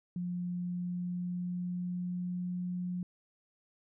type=tone with pitch glide; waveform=sine; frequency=177.3 to 179.26 Hz; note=F3 to F3; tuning=+26 to +45 cents; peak=-33 dBFS; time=0.16-3.03 s; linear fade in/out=2 ms; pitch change=+19 cents; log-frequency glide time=0.55-2.66 s; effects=none